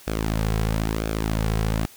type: tone with flanger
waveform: sawtooth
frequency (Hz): 54.2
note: A1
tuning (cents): -25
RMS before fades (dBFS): -24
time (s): 0.07-1.86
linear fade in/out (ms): 5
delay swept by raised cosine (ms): 1 to 3.4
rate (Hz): 1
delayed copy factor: -0.6
effects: white hiss -48 dBFS RMS until 1.96 s